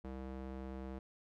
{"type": "tone with band-pass filter", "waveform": "square", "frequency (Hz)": 65.41, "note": "C2", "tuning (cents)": 0, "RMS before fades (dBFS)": -45, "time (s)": [0.04, 0.99], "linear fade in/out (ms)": 5, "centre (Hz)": 360, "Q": 0.56, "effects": []}